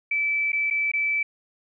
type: tone with dropouts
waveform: sine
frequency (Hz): 2314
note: D7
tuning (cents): -26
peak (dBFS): -21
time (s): 0.11-1.23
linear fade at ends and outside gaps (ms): 5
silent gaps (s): 0.52-0.529 / 0.702-0.708 / 0.917-0.935
effects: none